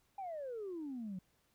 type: exponential sweep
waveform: sine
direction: down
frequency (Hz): 811 to 177.6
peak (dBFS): -39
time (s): 0.18-1.19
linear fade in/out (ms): 5
effects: tanh soft clip ceiling -37 dBFS + pink hiss -75 dBFS RMS until 1.54 s